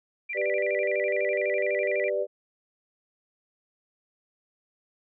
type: tone with vibrato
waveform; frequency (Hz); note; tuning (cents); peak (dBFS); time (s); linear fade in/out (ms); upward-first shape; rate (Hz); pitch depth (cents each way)
sine; 2159; C#7; -46; -30; 0.29-2.1; 10; square; 12; 160
type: chord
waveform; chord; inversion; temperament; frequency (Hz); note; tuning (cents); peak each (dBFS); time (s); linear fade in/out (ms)
sine; G major; none; equal with one note detuned; 392 / 493.9 / 591.1; G4 / B4 / D5; 0 / 0 / +11; -30 / -30 / -27; 0.34-2.27; 50
effects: none